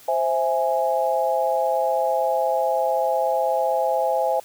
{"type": "chord", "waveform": "sine", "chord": "C augmented", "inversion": "none", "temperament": "equal", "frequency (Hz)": [523.3, 659.3, 830.6], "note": ["C5", "E5", "G#5"], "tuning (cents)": [0, 0, 0], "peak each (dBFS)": -23, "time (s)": [0.08, 4.4], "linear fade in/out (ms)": 5, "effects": ["white hiss -48 dBFS RMS until 4.44 s"]}